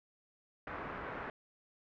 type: low-pass noise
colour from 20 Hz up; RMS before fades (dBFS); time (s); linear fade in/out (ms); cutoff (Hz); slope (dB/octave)
white; -43; 0.67-1.3; 2; 1700; 24
effects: none